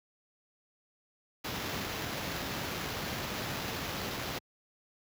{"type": "noise with sample-and-hold", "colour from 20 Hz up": "pink", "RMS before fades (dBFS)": -36, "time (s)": [1.44, 4.39], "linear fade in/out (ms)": 10, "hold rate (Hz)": 8820, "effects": ["high-pass 80 Hz 12 dB/octave"]}